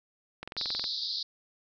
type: click train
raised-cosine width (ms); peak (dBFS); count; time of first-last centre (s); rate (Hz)
0.3; -22; 10; 0.43-0.841; 21.9
type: band-pass noise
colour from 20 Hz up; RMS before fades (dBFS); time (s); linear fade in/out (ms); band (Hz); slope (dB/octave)
pink; -34; 0.57-1.23; 5; 3700 to 5000; 96
effects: none